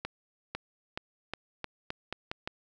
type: accelerating click train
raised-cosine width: 0.3 ms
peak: -18 dBFS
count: 9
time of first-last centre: 0.05-2.475 s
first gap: 500 ms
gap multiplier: 0.85
effects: none